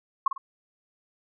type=tone with echo; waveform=sine; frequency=1085 Hz; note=C#6; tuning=37 cents flat; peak=-17 dBFS; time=0.26-0.28 s; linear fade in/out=5 ms; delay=50 ms; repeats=2; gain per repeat=-9 dB; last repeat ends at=0.38 s; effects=none